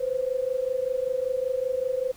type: tone pair together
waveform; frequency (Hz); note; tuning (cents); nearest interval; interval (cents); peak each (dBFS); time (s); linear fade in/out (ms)
sine; 501.8 / 527; B4 / C5; +28 / +12; minor second; 84; -27; 0-2.12; 10
effects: pink hiss -52 dBFS RMS until 2.16 s